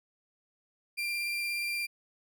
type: tone with vibrato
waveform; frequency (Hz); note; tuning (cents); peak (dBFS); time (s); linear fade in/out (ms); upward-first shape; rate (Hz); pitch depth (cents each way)
35% pulse; 2378; D7; +21; -29; 0.97-1.87; 20; sine; 17; 12
effects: none